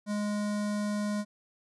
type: tone with notch filter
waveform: square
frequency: 207.7 Hz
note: G#3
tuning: in tune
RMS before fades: -31 dBFS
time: 0.06-1.25 s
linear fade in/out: 50 ms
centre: 2800 Hz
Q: 1.7
effects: resampled to 24000 Hz